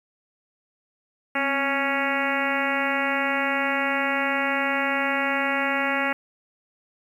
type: harmonic tone with a mistuned harmonic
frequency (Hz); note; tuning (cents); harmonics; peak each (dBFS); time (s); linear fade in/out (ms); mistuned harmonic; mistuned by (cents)
277.2; C#4; 0; 1 / 2 / 3 / 4 / 5 / 6 / 7 / 8 / 9 / 10; -30 / -30 / -30 / -33 / -30 / -31 / -29 / -30 / -35 / -35; 1.35-6.13; 5; 1; -68
effects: 9-bit